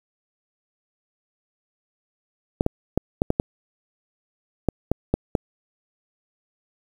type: clicks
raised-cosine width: 2 ms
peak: -5 dBFS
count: 10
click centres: 2.609 / 2.664 / 2.976 / 3.219 / 3.304 / 3.399 / 4.687 / 4.916 / 5.14 / 5.352 s
effects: 7-bit